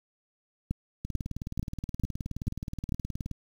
two click trains, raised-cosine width 5 ms, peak -22 / -16 dBFS, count 44 / 6, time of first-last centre 1.05-3.313 / 0.71-2.922 s, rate 19 / 2.26 Hz, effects 8-bit

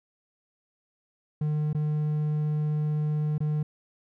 triangle tone with dropouts, 151.3 Hz, D#3, 48 cents flat, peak -22 dBFS, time 1.41-3.63 s, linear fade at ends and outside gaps 5 ms, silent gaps 1.731-1.747 / 3.381-3.404 s, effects none

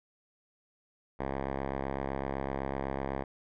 5% pulse tone with low-pass filter, 67.9 Hz, C#2, 35 cents flat, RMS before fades -35 dBFS, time 1.19-3.24 s, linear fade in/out 10 ms, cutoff 1400 Hz, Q 1.3, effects none

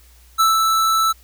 square tone with ADSR envelope, 1318.5 Hz, E6, in tune, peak -12 dBFS, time 0.38-1.13 s, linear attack 24 ms, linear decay 160 ms, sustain -3 dB, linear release 20 ms, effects added 60 Hz sine -47 dBFS peak until 1.23 s + white hiss -53 dBFS RMS until 1.23 s

